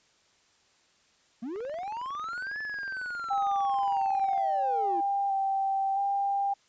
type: linear two-way sweep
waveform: triangle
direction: up then down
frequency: 213.7 to 1746 to 321.7 Hz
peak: -31 dBFS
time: 1.42-5.01 s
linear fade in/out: 10 ms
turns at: 2.6 s
type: click train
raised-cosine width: 0.5 ms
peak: -33 dBFS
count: 63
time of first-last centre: 1.56-4.378 s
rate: 22 Hz
type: tone with vibrato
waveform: sine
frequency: 788 Hz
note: G5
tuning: 9 cents sharp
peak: -25 dBFS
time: 3.3-6.54 s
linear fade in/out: 10 ms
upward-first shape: square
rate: 0.75 Hz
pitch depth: 18 cents each way
effects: white hiss -65 dBFS RMS until 6.68 s + resampled to 16000 Hz